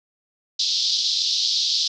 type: band-pass noise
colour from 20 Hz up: pink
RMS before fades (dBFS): -22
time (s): 0.59-1.88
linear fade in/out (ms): 5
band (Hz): 3600 to 5400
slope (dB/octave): 48
effects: none